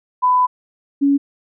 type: tone pair in turn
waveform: sine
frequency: 1000 / 280.6 Hz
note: B5 / C#4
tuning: +21 / +21 cents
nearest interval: octave + minor seventh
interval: 2200 cents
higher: first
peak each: -11 dBFS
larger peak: neither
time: 0.22-0.47 / 1.01-1.18 s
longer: first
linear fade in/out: 20 ms
effects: none